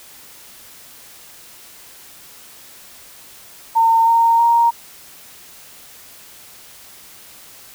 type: tone with pitch steps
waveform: sine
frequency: 910 / 921.6 / 933.4 Hz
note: A#5 / A#5 / A#5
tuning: -42 / -20 / +2 cents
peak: -10 dBFS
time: 3.75-4.71 s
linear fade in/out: 20 ms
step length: 320 ms
effects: white hiss -42 dBFS RMS until 7.74 s